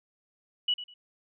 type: tone with echo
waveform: sine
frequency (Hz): 2940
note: F#7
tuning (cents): -12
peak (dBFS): -23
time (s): 0.68-0.74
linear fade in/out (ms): 5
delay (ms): 100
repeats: 2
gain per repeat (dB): -13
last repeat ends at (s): 0.94
effects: none